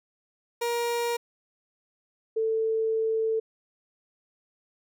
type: tone pair in turn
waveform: 30% pulse / sine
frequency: 473 / 444.4 Hz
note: A#4 / A4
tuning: +25 / +17 cents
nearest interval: minor second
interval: 108 cents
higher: first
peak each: -23 dBFS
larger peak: neither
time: 0.61-1.17 / 2.36-3.4 s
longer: second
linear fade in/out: 10 ms
effects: none